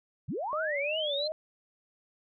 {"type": "linear sweep", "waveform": "sine", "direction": "up", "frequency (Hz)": [89.3, 4186], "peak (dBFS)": -31, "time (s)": [0.28, 1.28], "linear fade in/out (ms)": 10}
{"type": "tone with vibrato", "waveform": "sine", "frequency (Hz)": 597, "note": "D5", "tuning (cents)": 28, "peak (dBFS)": -31, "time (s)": [0.53, 1.32], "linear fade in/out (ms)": 0, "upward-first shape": "triangle", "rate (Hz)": 2.8, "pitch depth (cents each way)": 130}
{"effects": []}